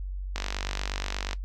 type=click train; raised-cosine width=0.2 ms; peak=-13 dBFS; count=48; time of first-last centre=0.36-1.331 s; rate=48.4 Hz; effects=noise-tail reverb RT60 0.1 s tail -17 dB re dry + added 47 Hz sine -31 dBFS peak until 1.44 s